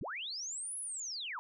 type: linear two-way sweep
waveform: sine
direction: up then down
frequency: 50.8 to 10740 to 866 Hz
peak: -38 dBFS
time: 0.01-1.39 s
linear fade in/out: 0 ms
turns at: 0.78 s
effects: none